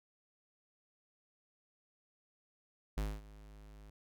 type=tone with ADSR envelope; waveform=square; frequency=51.91 Hz; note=G#1; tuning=in tune; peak=-33 dBFS; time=2.97-3.9 s; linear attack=9 ms; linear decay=230 ms; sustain=-20 dB; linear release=3 ms; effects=none